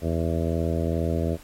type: harmonic tone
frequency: 82.5 Hz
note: E2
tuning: 2 cents sharp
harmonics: 1 / 2 / 3 / 4 / 5 / 6 / 7 / 8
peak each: -26 / -29 / -31 / -32 / -33 / -34 / -34 / -35 dBFS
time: 0.01-1.38 s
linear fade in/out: 50 ms
effects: pink hiss -50 dBFS RMS until 1.43 s + AAC 48 kbps